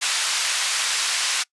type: band-pass noise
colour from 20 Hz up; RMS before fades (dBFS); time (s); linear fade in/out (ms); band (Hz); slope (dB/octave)
white; -23; 0.01-1.44; 20; 1200 to 6800; 12
effects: noise-tail reverb RT60 0.1 s tail -24 dB re dry + resampled to 24000 Hz